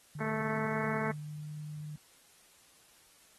sine tone with pitch glide, 150 to 151.04 Hz, D3 to D3, +37 to +49 cents, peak -39 dBFS, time 0.15-1.96 s, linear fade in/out 5 ms, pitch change +12 cents, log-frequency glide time 1.22-1.38 s
harmonic tone, 219.3 Hz, A3, 6 cents flat, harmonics 1 / 2 / 3 / 4 / 5 / 6 / 7 / 8 / 9 / 10, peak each -37 / -40 / -42 / -43 / -44 / -45 / -45 / -46 / -47 / -47 dBFS, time 0.2-1.12 s, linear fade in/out 10 ms
effects white hiss -62 dBFS RMS until 3.38 s + AAC 32 kbps

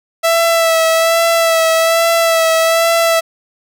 sawtooth tone with vibrato, 659.3 Hz, E5, in tune, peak -6 dBFS, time 0.23-3.21 s, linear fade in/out 20 ms, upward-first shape sine, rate 1.2 Hz, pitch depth 26 cents each way, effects none

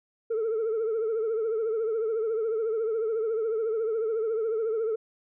sine tone with vibrato, 445.1 Hz, A4, 20 cents sharp, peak -23 dBFS, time 0.3-4.96 s, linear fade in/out 10 ms, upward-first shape triangle, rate 14 Hz, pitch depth 88 cents each way, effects tanh soft clip ceiling -23 dBFS

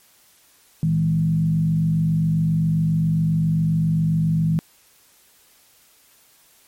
sine tone with frequency modulation, 161.2 Hz, E3, 38 cents flat, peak -16 dBFS, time 0.83-4.59 s, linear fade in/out 0 ms, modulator 47.4 Hz, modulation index 0.6, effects white hiss -55 dBFS RMS until 6.67 s + MP3 64 kbps

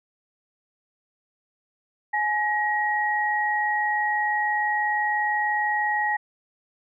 sine tone pair together, 843.3 / 1897 Hz, G#5 / A#6, +26 / +30 cents, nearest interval octave + major second, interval 1404 cents, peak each -24 dBFS, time 2.13-6.17 s, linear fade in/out 10 ms, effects none

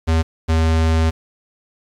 square tone pair in turn, 81 / 80.7 Hz, E2 / E2, -30 / -36 cents, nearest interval unison, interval 6 cents, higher first, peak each -14 dBFS, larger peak neither, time 0.07-0.23 / 0.48-1.11 s, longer second, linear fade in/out 20 ms, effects low-pass 7000 Hz 12 dB/octave + 7-bit

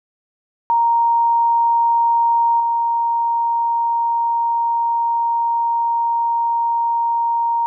sine tone with level steps, 932.3 Hz, A#5, in tune, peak -12 / -15 dBFS, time 0.7-7.66 s, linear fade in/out 0 ms, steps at 2.6 s, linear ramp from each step 2 ms, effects none

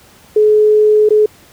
sine tone with dropouts, 425.7 Hz, G#4, 43 cents sharp, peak -6 dBFS, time 0.36-1.26 s, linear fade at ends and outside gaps 5 ms, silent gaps 1.09-1.105 s, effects pink hiss -44 dBFS RMS until 1.52 s + high-pass 60 Hz 12 dB/octave

